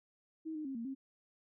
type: tone with pitch steps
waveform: sine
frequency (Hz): 318.5 / 306.9 / 269.4 / 230.9 / 268.5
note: D#4 / D#4 / C#4 / A#3 / C4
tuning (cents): +41 / -24 / -49 / -16 / +45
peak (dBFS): -38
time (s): 0.45-0.95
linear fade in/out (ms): 20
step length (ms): 100
effects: none